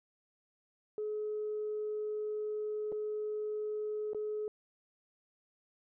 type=tone with dropouts; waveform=sine; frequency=424.8 Hz; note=G#4; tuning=39 cents sharp; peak=-33 dBFS; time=0.98-4.48 s; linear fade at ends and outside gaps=1 ms; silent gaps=2.919-2.924 / 4.133-4.147 s; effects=tanh soft clip ceiling -29 dBFS